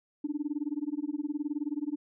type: tone with tremolo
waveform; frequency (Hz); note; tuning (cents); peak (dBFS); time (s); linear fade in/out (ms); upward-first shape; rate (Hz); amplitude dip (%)
sine; 295.1; D4; +8; -26; 0.24-1.96; 5; sine; 19; 100
effects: tanh soft clip ceiling -23 dBFS